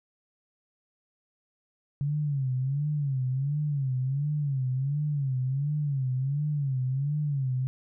sine tone with vibrato, 138.59 Hz, C#3, in tune, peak -25 dBFS, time 2.01-7.67 s, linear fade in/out 0 ms, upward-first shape sine, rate 1.4 Hz, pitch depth 140 cents each way, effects none

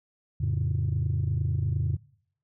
sine chord, F augmented, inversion none, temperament equal, 87.31 / 110 / 138.59 Hz, F2 / A2 / C#3, 0 / 0 / 0 cents, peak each -27 dBFS, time 0.4-1.97 s, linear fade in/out 10 ms, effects noise-tail reverb RT60 0.7 s tail -24 dB re dry + tanh soft clip ceiling -19 dBFS

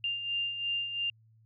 sine beating tone pair, 2794 / 2796.9 Hz, F7 / F7, 0 / +2 cents, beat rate 2.9 Hz, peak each -39 / -31 dBFS, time 0.04-1.1 s, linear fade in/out 2 ms, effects added 111 Hz sine -59 dBFS peak until 1.45 s

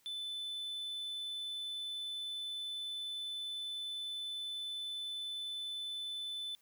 triangle tone, 3510 Hz, A7, 5 cents flat, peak -37 dBFS, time 0.06-6.55 s, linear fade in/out 0 ms, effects white hiss -70 dBFS RMS until 6.61 s

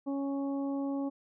harmonic tone, 277.2 Hz, C#4, in tune, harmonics 1 / 2 / 3 / 4, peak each -31 / -40 / -45 / -50 dBFS, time 0.06-1.1 s, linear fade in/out 20 ms, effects none

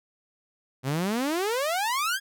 sawtooth exponential sweep, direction up, 125 to 1679 Hz, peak -21 dBFS, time 0.83-2.2 s, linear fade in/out 50 ms, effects none

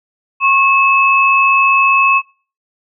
sine tone pair together, 1090 / 2595 Hz, C#6 / E7, -29 / -28 cents, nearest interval octave + minor third, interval 1501 cents, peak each -11 dBFS, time 0.4-2.22 s, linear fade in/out 50 ms, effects noise-tail reverb RT60 0.4 s tail -23 dB re dry

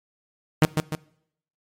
sawtooth tone with echo, 155.56 Hz, D#3, in tune, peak -9 dBFS, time 0.62-0.65 s, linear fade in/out 0 ms, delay 150 ms, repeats 2, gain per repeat -6 dB, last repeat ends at 0.95 s, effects noise-tail reverb RT60 0.7 s tail -22 dB re dry + MP3 64 kbps

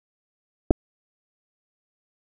clicks, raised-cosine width 2 ms, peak -4 dBFS, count 2, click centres 0.707 / 0.71 s, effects none

